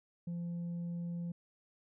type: tone with tanh clipping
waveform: triangle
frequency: 172 Hz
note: F3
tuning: 26 cents flat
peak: -37 dBFS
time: 0.27-1.32 s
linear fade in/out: 5 ms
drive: 7 dB
effects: none